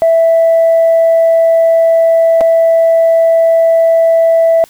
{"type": "tone with dropouts", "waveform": "sine", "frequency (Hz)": 659.3, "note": "E5", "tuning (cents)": 0, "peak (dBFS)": -4, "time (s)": [0.02, 4.64], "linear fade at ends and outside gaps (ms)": 0, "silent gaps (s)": [2.408, 2.412], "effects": ["tanh soft clip ceiling -2 dBFS", "white hiss -43 dBFS RMS until 4.69 s"]}